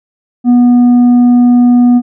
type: tone with tanh clipping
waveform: sine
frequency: 244 Hz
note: B3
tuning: 21 cents flat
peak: -4 dBFS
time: 0.44-2.02 s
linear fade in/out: 50 ms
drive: 4 dB
effects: none